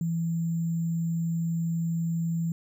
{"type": "tone with sample-and-hold", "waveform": "sine", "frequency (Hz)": 166.1, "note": "E3", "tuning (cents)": 13, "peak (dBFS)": -25, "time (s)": [0.01, 2.52], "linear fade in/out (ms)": 2, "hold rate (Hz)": 7350, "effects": []}